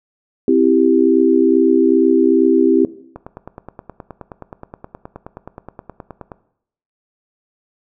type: chord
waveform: sine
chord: C major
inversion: none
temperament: equal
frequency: 261.6 / 329.6 / 392 Hz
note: C4 / E4 / G4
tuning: 0 / 0 / 0 cents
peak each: -14 dBFS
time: 0.48-2.85 s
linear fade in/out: 2 ms
type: click train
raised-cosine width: 1 ms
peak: -17 dBFS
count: 31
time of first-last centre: 3.16-6.318 s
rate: 9.5 Hz
effects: noise-tail reverb RT60 0.7 s tail -17 dB re dry